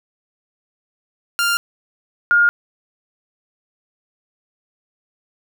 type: tone pair in turn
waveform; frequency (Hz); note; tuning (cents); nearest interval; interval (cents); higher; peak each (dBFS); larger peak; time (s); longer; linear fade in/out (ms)
sawtooth / sine; 1396.9 / 1418.9; F6 / F6; 0 / +27; unison; 27; second; -12 / -10; second; 1.39-1.57 / 2.31-2.49; neither; 0
effects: none